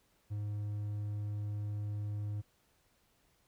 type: tone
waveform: triangle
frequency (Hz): 103.9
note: G#2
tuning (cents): +1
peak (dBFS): -33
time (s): 0.3-2.42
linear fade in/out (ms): 20
effects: pink hiss -72 dBFS RMS until 3.47 s